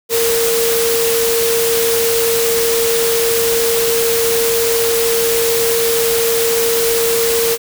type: tone in noise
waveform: sine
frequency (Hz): 461.4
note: A#4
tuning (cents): -18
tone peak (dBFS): -14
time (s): 0.09-7.58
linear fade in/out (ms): 50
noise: white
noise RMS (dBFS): -18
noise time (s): 0.09-7.58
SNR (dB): +1
effects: none